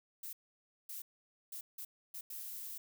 violet noise bursts at uneven times, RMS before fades -45 dBFS, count 6, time 0.23-0.33 / 0.89-1.02 / 1.52-1.61 / 1.78-1.85 / 2.14-2.21 / 2.3-2.78 s, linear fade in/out 5 ms, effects none

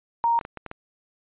sine tone, 932.3 Hz, A#5, in tune, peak -18 dBFS, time 0.24-0.39 s, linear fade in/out 0 ms
clicks, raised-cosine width 0.5 ms, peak -20 dBFS, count 5, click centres 0.412 / 0.451 / 0.573 / 0.663 / 0.714 s
effects resampled to 8000 Hz

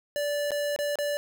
square tone with dropouts, 582 Hz, D5, 16 cents flat, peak -27 dBFS, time 0.16-1.17 s, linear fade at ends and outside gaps 0 ms, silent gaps 0.507-0.517 / 0.762-0.789 / 0.956-0.987 s, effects none

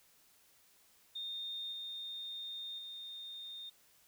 sine tone with level steps, 3655 Hz, A#7, 35 cents flat, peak -39 / -41 / -44 dBFS, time 1.15-3.7 s, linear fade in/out 10 ms, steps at 1.72 / 2.78 s, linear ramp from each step 10 ms, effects white hiss -67 dBFS RMS until 4.07 s

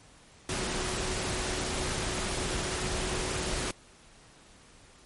sine tone in noise, 370 Hz, F#4, in tune, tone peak -39 dBFS, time 0.49-3.71 s, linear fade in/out 2 ms, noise pink, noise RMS -32 dBFS, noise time 0.49-3.71 s, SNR -10 dB, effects pink hiss -56 dBFS RMS until 5.05 s + MP3 48 kbps

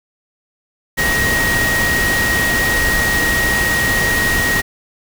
sine tone in noise, 1886 Hz, A#6, 20 cents sharp, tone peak -15 dBFS, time 0.97-4.62 s, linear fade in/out 20 ms, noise pink, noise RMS -19 dBFS, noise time 0.97-4.62 s, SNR +1 dB, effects none

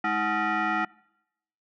sine tone with frequency modulation, 319.8 Hz, D#4, 48 cents sharp, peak -22 dBFS, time 0.04-0.85 s, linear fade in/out 5 ms, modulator 530 Hz, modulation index 3.2, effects noise-tail reverb RT60 0.8 s tail -24 dB re dry + tanh soft clip ceiling -19 dBFS

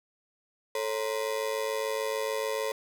35% pulse ring-modulated tone, 494 Hz, B4, in tune, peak -24 dBFS, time 0.75-2.72 s, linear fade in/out 2 ms, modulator 53.4 Hz, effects none

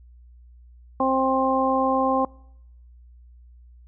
harmonic tone, 264 Hz, C4, 16 cents sharp, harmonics 1 / 2 / 3 / 4, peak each -24 / -24 / -24 / -24 dBFS, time 1-2.25 s, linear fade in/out 2 ms, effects noise-tail reverb RT60 0.8 s tail -26 dB re dry + added 60 Hz sine -46 dBFS peak until 3.87 s

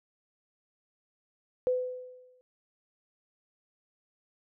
sine tone with exponential decay, 504 Hz, B4, 35 cents sharp, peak -22 dBFS, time 1.67-2.41 s, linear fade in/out 0 ms, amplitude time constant 160 ms, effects none

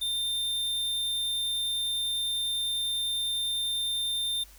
square tone, 3610 Hz, A7, 44 cents sharp, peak -28 dBFS, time 0.01-4.44 s, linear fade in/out 10 ms, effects added 50 Hz sine -52 dBFS peak until 4.58 s + white hiss -55 dBFS RMS until 4.58 s

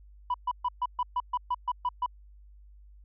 sine tone bursts, 987.8 Hz, B5, in tune, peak -23 dBFS, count 11, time 0.3-2.062 s, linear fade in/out 5 ms, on 42 ms, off 130 ms, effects tanh soft clip ceiling -23 dBFS + added 50 Hz sine -50 dBFS peak until 3.04 s

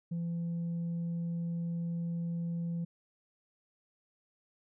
sine tone, 169.5 Hz, E3, 49 cents sharp, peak -30 dBFS, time 0.11-2.85 s, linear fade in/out 10 ms, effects tanh soft clip ceiling -31 dBFS

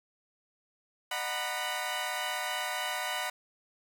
15% pulse chord, B major seventh, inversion first, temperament equal with one note detuned, 608 / 740 / 932.3 / 987.8 Hz, D#5 / F#5 / A#5 / B5, -40 / 0 / 0 / 0 cents, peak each -33 / -29 / -35 / -30 dBFS, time 1.11-3.3 s, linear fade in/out 5 ms, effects none

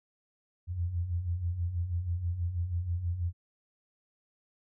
sine beating tone pair, 82.41 / 88.61 Hz, E2 / F2, 0 / +26 cents, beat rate 6.2 Hz, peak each -37 / -30 dBFS, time 0.67-3.33 s, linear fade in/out 50 ms, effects none

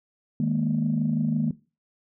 sine chord, D# suspended fourth, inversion none, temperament just, 155.56 / 207.4 / 233.3 Hz, D#3 / G#3 / A#3, 0 / -2 / +2 cents, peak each -25 / -27 / -24 dBFS, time 0.4-1.51 s, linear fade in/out 2 ms, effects noise-tail reverb RT60 0.3 s tail -17 dB re dry + tanh soft clip ceiling -14 dBFS

